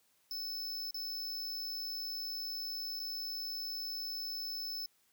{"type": "tone with dropouts", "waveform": "square", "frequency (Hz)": 5260, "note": "E8", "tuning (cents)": -5, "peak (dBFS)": -38, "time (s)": [0.31, 4.86], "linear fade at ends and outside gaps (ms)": 1, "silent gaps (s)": [[0.909, 0.944], [2.994, 2.999]], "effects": ["white hiss -72 dBFS RMS until 5.12 s", "high-pass 60 Hz 12 dB/octave"]}